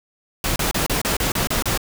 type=noise bursts; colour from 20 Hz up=pink; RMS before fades=-21 dBFS; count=9; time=0.44-1.776 s; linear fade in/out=2 ms; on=120 ms; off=32 ms; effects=none